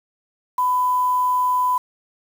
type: tone with quantisation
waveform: sine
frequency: 1000 Hz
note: B5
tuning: 21 cents sharp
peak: -16 dBFS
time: 0.58-1.78 s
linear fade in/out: 5 ms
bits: 6
effects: none